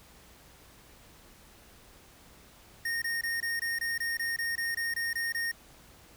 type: tone bursts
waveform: square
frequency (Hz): 1849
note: A#6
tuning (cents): -15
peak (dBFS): -30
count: 14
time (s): 2.85-5.516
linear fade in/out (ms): 5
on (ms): 170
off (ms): 22
effects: added 60 Hz sine -64 dBFS peak until 6.16 s + pink hiss -56 dBFS RMS until 6.16 s